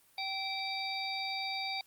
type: harmonic tone with a mistuned harmonic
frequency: 775 Hz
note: G5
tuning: 20 cents flat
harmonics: 1 / 3 / 5 / 6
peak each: -39 / -39 / -41 / -40 dBFS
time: 0.18-1.81 s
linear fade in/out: 2 ms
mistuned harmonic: 5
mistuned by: -53 cents
effects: white hiss -65 dBFS RMS until 1.86 s + Opus 32 kbps